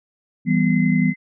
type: chord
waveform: sine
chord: E minor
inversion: none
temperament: equal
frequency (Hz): 164.81 / 196 / 246.9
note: E3 / G3 / B3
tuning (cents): 0 / 0 / 0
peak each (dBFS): -19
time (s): 0.45-1.14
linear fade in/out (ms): 50
type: tone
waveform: sine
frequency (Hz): 2054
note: C7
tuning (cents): -33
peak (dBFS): -27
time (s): 0.46-1.16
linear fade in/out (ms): 50
effects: none